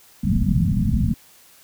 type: low-pass noise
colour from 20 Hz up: white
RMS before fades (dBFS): -19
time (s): 0.23-1.14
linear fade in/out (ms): 5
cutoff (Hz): 240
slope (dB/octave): 96
effects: white hiss -51 dBFS RMS until 1.63 s